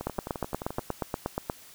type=two click trains; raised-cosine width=1 ms; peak=-20 / -14 dBFS; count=10 / 13; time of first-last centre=0.01-0.793 / 0.07-1.499 s; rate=11.5 / 8.4 Hz; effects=white hiss -51 dBFS RMS until 1.74 s